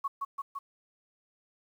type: tone with echo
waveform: sine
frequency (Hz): 1108.7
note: C#6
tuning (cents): 0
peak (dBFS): -28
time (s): 0.04-0.08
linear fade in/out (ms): 10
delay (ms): 170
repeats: 3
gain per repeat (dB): -2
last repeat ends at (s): 0.59
effects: 10-bit